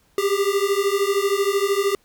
square beating tone pair, 392 / 405 Hz, G4 / G#4, 0 / -43 cents, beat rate 13 Hz, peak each -22 dBFS, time 0.18-1.95 s, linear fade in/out 2 ms, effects pink hiss -61 dBFS RMS until 2.04 s

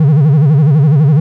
triangle tone with vibrato, 146.83 Hz, D3, in tune, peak -3 dBFS, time 0-1.2 s, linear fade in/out 5 ms, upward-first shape sine, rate 12 Hz, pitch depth 170 cents each way, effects none

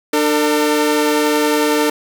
sawtooth tone pair together, 298.4 / 453.1 Hz, D4 / A#4, +28 / -49 cents, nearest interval perfect fifth, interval 723 cents, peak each -12 dBFS, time 0.13-1.9 s, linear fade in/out 5 ms, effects none

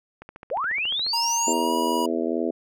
click train, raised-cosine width 0.5 ms, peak -25 dBFS, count 13, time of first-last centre 0.22-1.065 s, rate 14.2 Hz
sine linear sweep, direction up, 454.9 to 7390 Hz, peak -23 dBFS, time 0.51-1.53 s, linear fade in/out 5 ms
square tone with pitch glide, 932.3 to 968.5 Hz, A#5 to B5, 0 to -34 cents, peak -25 dBFS, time 1.13-2.06 s, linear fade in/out 5 ms, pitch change +66 cents, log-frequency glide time 1.51-1.74 s
harmonic tone, 82.41 Hz, E2, in tune, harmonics 3 / 4 / 5 / 6 / 7 / 8, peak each -28 / -27 / -29 / -32 / -34 / -32 dBFS, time 1.47-2.51 s, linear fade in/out 5 ms
effects none

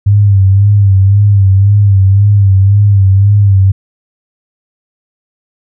sine tone with vibrato, 99.4 Hz, G2, 25 cents sharp, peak -3 dBFS, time 0.06-3.72 s, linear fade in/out 10 ms, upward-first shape sine, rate 1.9 Hz, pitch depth 62 cents each way, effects none

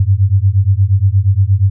sine beating tone pair, 93.5 / 102 Hz, F#2 / G#2, +19 / -31 cents, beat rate 8.5 Hz, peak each -11 dBFS, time 0-1.7 s, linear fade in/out 5 ms, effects none

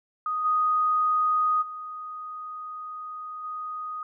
sine tone with level steps, 1244.5 Hz, D#6, in tune, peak -25 / -20 / -34 / -31 dBFS, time 0.26-4.03 s, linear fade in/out 2 ms, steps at 0.44 / 1.61 / 3.43 s, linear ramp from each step 20 ms, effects none

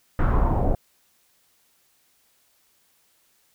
brown noise with low-pass filter sweep, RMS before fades -20 dBFS, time 0.19-0.75 s, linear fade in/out 2 ms, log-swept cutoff 1500 to 610 Hz, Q 2.7, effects white hiss -64 dBFS RMS until 3.54 s

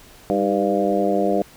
harmonic tone with a mistuned harmonic, 99.6 Hz, G2, 28 cents sharp, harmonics 2 / 3 / 4 / 5 / 6 / 7, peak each -24 / -24 / -24 / -24 / -24 / -24 dBFS, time 0.3-1.42 s, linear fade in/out 0 ms, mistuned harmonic 3, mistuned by +60 cents, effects pink hiss -47 dBFS RMS until 1.56 s

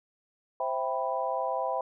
sine chord, C major seventh, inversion none, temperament equal, 523.3 / 659.3 / 784 / 987.8 Hz, C5 / E5 / G5 / B5, 0 / 0 / 0 / 0 cents, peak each -33 dBFS, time 0.6-1.81 s, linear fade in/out 2 ms, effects none

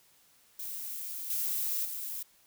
violet noise with level steps, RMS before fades -39 / -32 / -38 dBFS, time 0.59-2.23 s, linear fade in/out 5 ms, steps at 1.3 / 1.85 s, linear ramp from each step 2 ms, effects white hiss -64 dBFS RMS until 2.46 s

